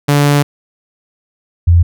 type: tone pair in turn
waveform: sawtooth / sine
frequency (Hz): 144.4 / 85.86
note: D3 / F2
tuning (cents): -29 / -29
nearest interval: major sixth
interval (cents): 900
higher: first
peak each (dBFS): -4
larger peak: neither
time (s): 0.08-0.43 / 1.67-1.83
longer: first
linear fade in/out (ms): 10
effects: none